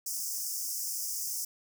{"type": "high-pass noise", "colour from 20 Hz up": "pink", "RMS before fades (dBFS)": -35, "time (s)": [0.06, 1.45], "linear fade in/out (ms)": 5, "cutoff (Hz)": 5100, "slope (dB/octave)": 96, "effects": []}